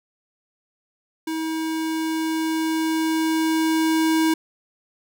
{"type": "tone with level ramp", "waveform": "square", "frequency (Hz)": 320, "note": "D#4", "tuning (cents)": 49, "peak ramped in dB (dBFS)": [-25, -17], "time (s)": [1.27, 4.34], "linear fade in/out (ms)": 5, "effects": []}